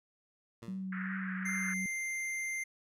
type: tone with exponential decay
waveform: 15% pulse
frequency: 115 Hz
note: A#2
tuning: 23 cents flat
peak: -38 dBFS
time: 0.62-0.94 s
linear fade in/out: 5 ms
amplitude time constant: 68 ms
type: tone with vibrato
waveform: sine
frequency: 188.7 Hz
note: F#3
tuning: 34 cents sharp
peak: -36 dBFS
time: 0.68-1.86 s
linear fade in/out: 2 ms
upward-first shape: triangle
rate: 2.6 Hz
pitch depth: 21 cents each way
type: band-pass noise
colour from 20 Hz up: pink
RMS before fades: -42 dBFS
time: 0.92-1.74 s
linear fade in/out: 5 ms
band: 1400 to 1900 Hz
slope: 48 dB/octave
type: tone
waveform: square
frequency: 2093 Hz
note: C7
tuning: in tune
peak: -35 dBFS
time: 1.45-2.64 s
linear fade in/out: 10 ms
effects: low-pass 12000 Hz 12 dB/octave